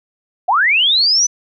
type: linear sweep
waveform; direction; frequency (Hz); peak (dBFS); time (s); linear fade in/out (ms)
sine; up; 659.3 to 6080; -10; 0.48-1.27; 10
effects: none